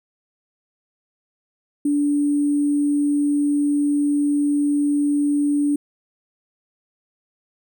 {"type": "tone with sample-and-hold", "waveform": "sine", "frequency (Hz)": 290, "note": "D4", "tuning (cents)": -22, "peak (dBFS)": -16, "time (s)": [1.85, 5.76], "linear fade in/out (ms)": 5, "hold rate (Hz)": 8820, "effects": []}